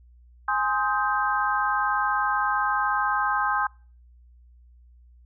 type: chord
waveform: sine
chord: Ab major seventh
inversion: none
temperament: equal with one note detuned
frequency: 830.6 / 1046.5 / 1260.4 / 1568 Hz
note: Ab5 / C6 / Eb6 / G6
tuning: 0 / 0 / +22 / 0 cents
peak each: -27 dBFS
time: 0.48-3.67 s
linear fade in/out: 5 ms
effects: noise-tail reverb RT60 0.4 s tail -26 dB re dry + added 60 Hz sine -50 dBFS peak until 5.25 s